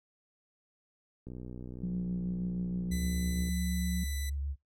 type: click train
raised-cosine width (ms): 3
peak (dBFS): -31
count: 138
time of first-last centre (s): 1.27-3.487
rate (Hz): 61.8
type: tone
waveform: sine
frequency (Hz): 179.1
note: F3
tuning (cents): +44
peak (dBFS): -31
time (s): 1.83-4.04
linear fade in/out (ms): 5
type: tone with vibrato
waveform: sine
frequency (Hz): 70.2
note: C#2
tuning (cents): +22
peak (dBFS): -32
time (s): 2.89-4.56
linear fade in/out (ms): 50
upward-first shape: triangle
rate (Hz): 8.4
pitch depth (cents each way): 41
type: tone with pitch glide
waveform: 10% pulse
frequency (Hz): 2000 to 1988.5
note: B6 to B6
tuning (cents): +21 to +11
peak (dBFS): -32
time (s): 2.91-4.3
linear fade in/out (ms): 10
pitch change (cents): -10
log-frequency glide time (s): 3.33-4.05
effects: noise-tail reverb RT60 0.2 s tail -24 dB re dry